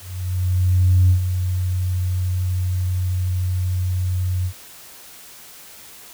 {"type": "tone with ADSR envelope", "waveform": "sine", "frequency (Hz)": 91.3, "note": "F#2", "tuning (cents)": -23, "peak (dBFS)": -9, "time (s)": [0, 4.53], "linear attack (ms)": 1100, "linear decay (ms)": 95, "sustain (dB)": -9, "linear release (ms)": 74, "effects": ["tanh soft clip ceiling -6 dBFS", "white hiss -42 dBFS RMS until 6.13 s"]}